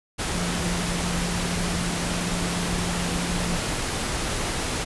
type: tone in noise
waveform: sine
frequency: 174.61 Hz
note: F3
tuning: in tune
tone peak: -28 dBFS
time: 0.34-3.58 s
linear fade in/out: 20 ms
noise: pink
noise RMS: -27 dBFS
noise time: 0.18-4.85 s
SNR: -4 dB
effects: resampled to 24000 Hz